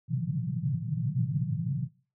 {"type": "band-pass noise", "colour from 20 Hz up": "pink", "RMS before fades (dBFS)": -30, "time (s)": [0.08, 1.89], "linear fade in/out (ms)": 50, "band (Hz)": [110, 180], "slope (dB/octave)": 96, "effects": ["noise-tail reverb RT60 0.4 s tail -21 dB re dry"]}